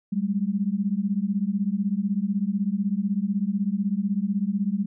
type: beating tone pair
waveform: sine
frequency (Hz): 192.4 / 208.4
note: G3 / G#3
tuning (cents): -32 / +6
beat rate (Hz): 16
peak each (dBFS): -25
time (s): 0.12-4.86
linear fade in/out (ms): 10
effects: none